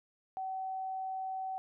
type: tone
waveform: sine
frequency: 760 Hz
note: F#5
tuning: 46 cents sharp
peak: -35 dBFS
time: 0.37-1.58 s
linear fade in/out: 0 ms
effects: none